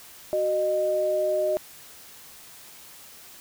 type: tone pair together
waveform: sine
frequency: 372.1 / 614 Hz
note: F#4 / D#5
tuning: +10 / -23 cents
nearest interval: major sixth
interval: 867 cents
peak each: -29 / -22 dBFS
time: 0.33-1.57 s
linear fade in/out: 0 ms
effects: white hiss -47 dBFS RMS until 3.4 s